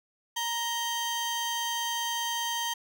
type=tone pair together; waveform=30% pulse; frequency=935 / 3145 Hz; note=A#5 / G7; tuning=+5 / +5 cents; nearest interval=octave + major sixth; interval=2100 cents; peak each=-29 / -29 dBFS; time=0.36-2.74 s; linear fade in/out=10 ms; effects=none